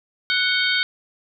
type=harmonic tone with a mistuned harmonic; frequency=740 Hz; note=F#5; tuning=in tune; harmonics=2 / 3 / 4 / 5 / 6; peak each=-22 / -24 / -25 / -26 / -27 dBFS; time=0.3-0.83 s; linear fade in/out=0 ms; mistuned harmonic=4; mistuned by=+110 cents; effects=none